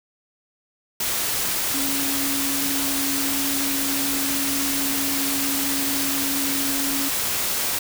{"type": "tone in noise", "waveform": "sine", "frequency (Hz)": 276.9, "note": "C#4", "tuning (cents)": -2, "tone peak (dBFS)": -27, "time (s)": [1.74, 7.09], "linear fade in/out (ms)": 5, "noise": "white", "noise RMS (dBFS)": -24, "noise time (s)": [1, 7.79], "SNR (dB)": -6, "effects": []}